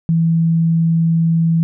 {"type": "tone", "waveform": "sine", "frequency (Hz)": 164.81, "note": "E3", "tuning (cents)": 0, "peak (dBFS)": -11, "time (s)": [0.09, 1.63], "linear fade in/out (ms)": 0, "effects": []}